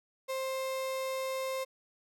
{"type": "tone", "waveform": "35% pulse", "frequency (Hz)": 527, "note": "C5", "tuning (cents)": 12, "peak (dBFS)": -31, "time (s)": [0.28, 1.65], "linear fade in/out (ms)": 20, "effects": []}